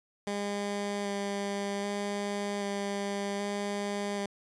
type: tone with vibrato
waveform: 15% pulse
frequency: 201.8 Hz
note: G#3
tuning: 49 cents flat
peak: -25 dBFS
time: 0.27-4.26 s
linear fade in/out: 2 ms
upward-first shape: square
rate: 0.64 Hz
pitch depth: 10 cents each way
effects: resampled to 22050 Hz